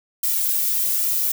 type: noise with flanger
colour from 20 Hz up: violet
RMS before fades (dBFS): -21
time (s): 0.23-1.32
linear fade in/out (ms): 5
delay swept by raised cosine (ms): 1.8 to 2.47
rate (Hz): 1.1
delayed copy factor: -0.75
effects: none